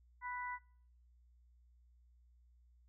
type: harmonic tone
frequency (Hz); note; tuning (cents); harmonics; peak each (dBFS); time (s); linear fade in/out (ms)
493.9; B4; 0; 2 / 3 / 4; -42 / -49 / -46; 0.21-0.59; 50
effects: noise-tail reverb RT60 0.6 s tail -24 dB re dry + added 60 Hz sine -64 dBFS peak until 2.88 s